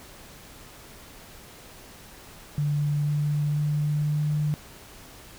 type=tone with pitch steps; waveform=sine; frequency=146.6 / 147.62 / 148.65 / 149.68 Hz; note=D3 / D3 / D3 / D3; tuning=-3 / +9 / +21 / +33 cents; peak=-22 dBFS; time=2.58-4.54 s; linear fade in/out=0 ms; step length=490 ms; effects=pink hiss -47 dBFS RMS until 5.38 s